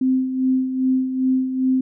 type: tone with tremolo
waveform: sine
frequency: 259.7 Hz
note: C4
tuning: 13 cents flat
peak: -14 dBFS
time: 0.01-1.81 s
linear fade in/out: 5 ms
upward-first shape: sine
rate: 2.5 Hz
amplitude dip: 60%
effects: none